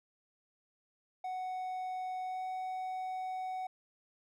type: tone with pitch glide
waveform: triangle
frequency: 742 to 746.7 Hz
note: F#5 to F#5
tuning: +5 to +16 cents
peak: -34 dBFS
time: 1.24-3.67 s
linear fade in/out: 5 ms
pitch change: +11 cents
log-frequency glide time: 2.25-2.44 s
effects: none